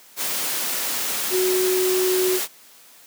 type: tone in noise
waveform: sine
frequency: 370 Hz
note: F#4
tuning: in tune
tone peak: -18 dBFS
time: 1.3-2.4 s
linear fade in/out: 50 ms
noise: white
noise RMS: -25 dBFS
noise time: 0.16-2.48 s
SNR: +4 dB
effects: white hiss -49 dBFS RMS until 3.06 s + high-pass 200 Hz 12 dB/octave